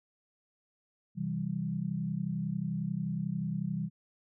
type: chord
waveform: sine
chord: C major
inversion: none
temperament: equal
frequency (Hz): 130.81 / 164.81 / 196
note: C3 / E3 / G3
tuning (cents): 0 / 0 / 0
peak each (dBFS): -38 / -34 / -35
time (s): 1.15-3.9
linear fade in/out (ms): 50
effects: none